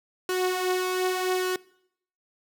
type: tone with flanger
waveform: sawtooth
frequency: 368.3 Hz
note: F#4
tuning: 8 cents flat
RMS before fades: -26 dBFS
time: 0.29-1.56 s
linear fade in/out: 2 ms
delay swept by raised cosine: 2 to 6.3 ms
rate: 0.84 Hz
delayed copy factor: +0.5
effects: noise-tail reverb RT60 0.7 s tail -22 dB re dry